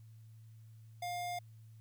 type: tone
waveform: square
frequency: 707 Hz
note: F5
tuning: 21 cents sharp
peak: -38 dBFS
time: 1.02-1.39 s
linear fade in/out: 5 ms
effects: added 111 Hz sine -53 dBFS peak until 1.8 s + white hiss -75 dBFS RMS until 1.8 s